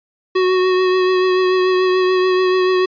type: tone with vibrato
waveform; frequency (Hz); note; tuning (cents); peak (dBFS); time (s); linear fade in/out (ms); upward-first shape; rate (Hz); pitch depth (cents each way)
square; 370; F#4; 0; -13; 0.35-2.86; 10; triangle; 6.9; 22
effects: resampled to 11025 Hz